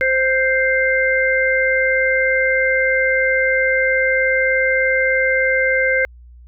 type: harmonic tone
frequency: 523.3 Hz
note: C5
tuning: in tune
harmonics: 1 / 3 / 4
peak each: -18 / -18 / -18 dBFS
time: 0.01-6.05 s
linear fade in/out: 0 ms
effects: added 60 Hz sine -39 dBFS peak until 6.47 s